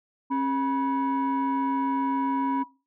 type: tone pair together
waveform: sine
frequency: 270.7 / 973 Hz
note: C#4 / B5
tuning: -41 / -26 cents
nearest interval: octave + minor seventh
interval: 2215 cents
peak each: -23 / -25 dBFS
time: 0.3-2.64 s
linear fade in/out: 20 ms
effects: noise-tail reverb RT60 0.3 s tail -19 dB re dry + tanh soft clip ceiling -20 dBFS

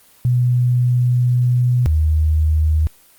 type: tone pair in turn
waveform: sine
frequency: 123.47 / 77.78 Hz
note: B2 / D#2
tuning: 0 / 0 cents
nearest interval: minor sixth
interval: 800 cents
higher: first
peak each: -12 dBFS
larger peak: neither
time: 0.25-1.86 / 1.86-2.87 s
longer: first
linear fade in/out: 0 ms
effects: white hiss -50 dBFS RMS until 3.18 s + Opus 24 kbps

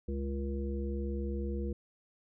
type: harmonic tone with a mistuned harmonic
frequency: 69.3 Hz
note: C#2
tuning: in tune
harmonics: 1 / 3 / 5 / 7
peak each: -34 / -39 / -41 / -43 dBFS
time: 0.08-1.73 s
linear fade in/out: 5 ms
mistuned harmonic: 7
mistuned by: -29 cents
effects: none

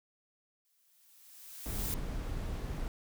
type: noise with exponential growth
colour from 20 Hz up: blue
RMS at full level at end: -36 dBFS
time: 0.65-1.94 s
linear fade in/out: 0 ms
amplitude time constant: 280 ms
type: noise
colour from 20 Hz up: brown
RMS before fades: -37 dBFS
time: 1.66-2.88 s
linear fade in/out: 0 ms
effects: none

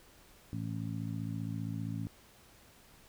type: harmonic tone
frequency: 55.2 Hz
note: A1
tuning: 6 cents sharp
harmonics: 2 / 3 / 4 / 5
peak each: -38 / -40 / -43 / -43 dBFS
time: 0.53-2.07 s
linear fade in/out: 0 ms
effects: pink hiss -60 dBFS RMS until 3.08 s

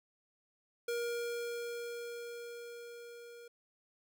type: tone with level ramp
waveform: square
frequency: 473.2 Hz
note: A#4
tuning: 26 cents sharp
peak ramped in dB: -34 to -51 dBFS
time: 0.88-3.48 s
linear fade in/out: 5 ms
effects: none

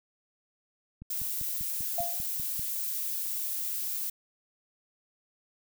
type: click train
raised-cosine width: 5 ms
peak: -31 dBFS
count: 9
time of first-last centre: 1.02-2.595 s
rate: 5.08 Hz
type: noise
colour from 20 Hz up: violet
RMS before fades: -33 dBFS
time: 1.1-4.1 s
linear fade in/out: 5 ms
type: tone with exponential decay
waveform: sine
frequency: 692 Hz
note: F5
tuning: 16 cents flat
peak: -26 dBFS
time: 1.98-2.28 s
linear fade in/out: 5 ms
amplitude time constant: 64 ms
effects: none

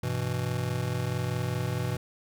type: chord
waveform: square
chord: E minor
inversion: first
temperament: just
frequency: 98.89 / 123.61 / 164.81 Hz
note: G2 / B2 / E3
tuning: +16 / +2 / 0 cents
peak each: -35 / -31 / -35 dBFS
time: 0.03-1.97 s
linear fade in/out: 5 ms
effects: none

